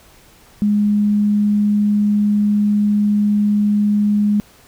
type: tone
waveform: sine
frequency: 207.3 Hz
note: G#3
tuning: 3 cents flat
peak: -12 dBFS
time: 0.62-4.4 s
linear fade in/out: 0 ms
effects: pink hiss -48 dBFS RMS until 4.67 s